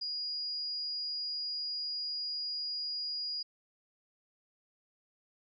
sine tone, 4876 Hz, D#8, 36 cents flat, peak -34 dBFS, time 0.01-3.43 s, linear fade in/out 10 ms, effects none

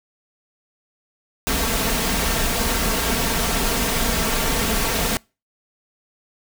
pink noise with comb filter, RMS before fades -21 dBFS, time 1.47-5.17 s, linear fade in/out 0 ms, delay 4.4 ms, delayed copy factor +0.55, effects noise-tail reverb RT60 0.3 s tail -26 dB re dry

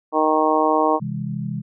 harmonic tone, 155.6 Hz, D#3, in tune, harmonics 2 / 3 / 4 / 5 / 6 / 7, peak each -22 / -22 / -22 / -22 / -22 / -22 dBFS, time 0.12-1 s, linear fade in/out 50 ms
sine chord, C augmented, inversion none, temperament just, 130.81 / 163.52 / 204.4 Hz, C3 / E3 / G#3, 0 / -14 / -27 cents, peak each -28 dBFS, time 1-1.62 s, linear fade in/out 20 ms
effects none

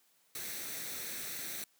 white noise with comb filter, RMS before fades -41 dBFS, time 0.35-1.64 s, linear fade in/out 2 ms, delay 0.5 ms, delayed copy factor +0.55, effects white hiss -70 dBFS RMS until 1.79 s + high-pass 150 Hz 12 dB/octave

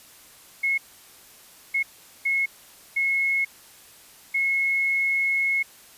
sine tone bursts at uneven times, 2176 Hz, C#7, 33 cents flat, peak -20 dBFS, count 5, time 0.63-0.78 / 1.74-1.83 / 2.25-2.46 / 2.96-3.45 / 4.34-5.63 s, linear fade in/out 10 ms, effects white hiss -50 dBFS RMS until 5.97 s + resampled to 32000 Hz

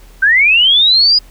sine linear sweep, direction up, 1513 to 4978 Hz, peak -6 dBFS, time 0.22-1.19 s, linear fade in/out 10 ms, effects added 40 Hz sine -37 dBFS peak until 1.3 s + pink hiss -46 dBFS RMS until 1.3 s

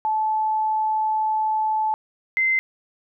sine tone pair in turn, 868 / 2072 Hz, A5 / C7, -24 / -17 cents, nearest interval octave + minor third, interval 1507 cents, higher second, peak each -19 / -17 dBFS, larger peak second, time 0.05-1.94 / 2.37-2.59 s, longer first, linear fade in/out 0 ms, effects none

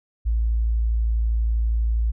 sine tone, 56.2 Hz, A1, 37 cents sharp, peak -18 dBFS, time 0.25-2.12 s, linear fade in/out 20 ms, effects none

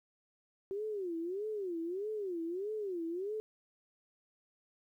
sine tone with vibrato, 377.7 Hz, F#4, 36 cents sharp, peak -35 dBFS, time 0.71-3.4 s, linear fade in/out 0 ms, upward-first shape sine, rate 1.6 Hz, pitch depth 240 cents each way, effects 12-bit

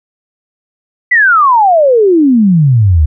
sine exponential sweep, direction down, 2021 to 71.5 Hz, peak -4 dBFS, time 1.11-3.06 s, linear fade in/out 10 ms, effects none

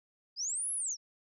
sine linear two-way sweep, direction up then down, 4699 to 11170 to 5240 Hz, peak -32 dBFS, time 0.36-0.97 s, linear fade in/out 50 ms, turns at 0.72 s, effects none

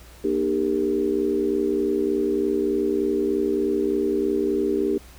sine tone cluster, 239.2 / 304.7 / 395.4 / 458.7 Hz, A#3 / D#4 / G4 / A#4, +45 / -36 / +15 / -28 cents, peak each -29 / -25 / -22 / -30 dBFS, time 0.24-4.98 s, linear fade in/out 5 ms, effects added 60 Hz sine -45 dBFS peak until 5.18 s + pink hiss -49 dBFS RMS until 5.18 s

